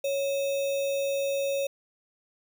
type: tone with sample-and-hold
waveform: sine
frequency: 554 Hz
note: C#5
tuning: 1 cent flat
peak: -25 dBFS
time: 0.04-1.67 s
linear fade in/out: 5 ms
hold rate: 3150 Hz
effects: none